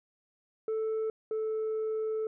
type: tone pair in turn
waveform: sine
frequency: 440 / 437.6 Hz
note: A4 / A4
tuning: 0 / -9 cents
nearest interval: unison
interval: 9 cents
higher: first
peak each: -26 / -27 dBFS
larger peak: first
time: 0.68-1.1 / 1.31-2.27 s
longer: second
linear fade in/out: 2 ms
effects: tanh soft clip ceiling -28 dBFS